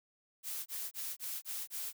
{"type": "noise bursts", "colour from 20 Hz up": "blue", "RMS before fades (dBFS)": -40, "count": 6, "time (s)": [0.43, 1.93], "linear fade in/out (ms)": 50, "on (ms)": 230, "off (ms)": 24, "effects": []}